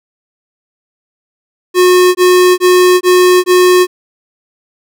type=tone bursts; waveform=square; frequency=362.8 Hz; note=F#4; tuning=34 cents flat; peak=-5 dBFS; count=5; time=1.74-3.87 s; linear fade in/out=50 ms; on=410 ms; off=20 ms; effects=none